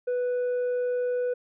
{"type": "tone with tanh clipping", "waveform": "sine", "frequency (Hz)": 493.9, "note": "B4", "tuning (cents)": 0, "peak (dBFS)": -25, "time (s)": [0.07, 1.34], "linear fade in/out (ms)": 10, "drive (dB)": 3, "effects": []}